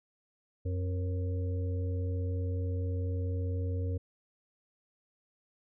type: harmonic tone with a mistuned harmonic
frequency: 90.4 Hz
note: F#2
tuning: 40 cents flat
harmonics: 1 / 3 / 5 / 6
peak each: -30 / -43 / -42 / -49 dBFS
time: 0.65-3.98 s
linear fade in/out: 10 ms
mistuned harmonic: 5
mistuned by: +39 cents
effects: none